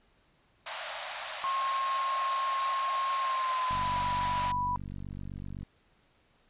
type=high-pass noise; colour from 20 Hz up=pink; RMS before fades=-37 dBFS; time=0.66-4.52 s; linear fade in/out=5 ms; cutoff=580 Hz; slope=96 dB/octave
type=tone with pitch glide; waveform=sine; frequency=1076 to 986.7 Hz; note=C6 to B5; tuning=+48 to -2 cents; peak=-28 dBFS; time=1.44-4.76 s; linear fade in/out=0 ms; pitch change=-150 cents; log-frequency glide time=3.18-3.97 s
type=click train; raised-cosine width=5 ms; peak=-29 dBFS; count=93; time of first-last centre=3.71-5.631 s; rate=47.9 Hz
effects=pink hiss -67 dBFS RMS until 6.49 s + resampled to 8000 Hz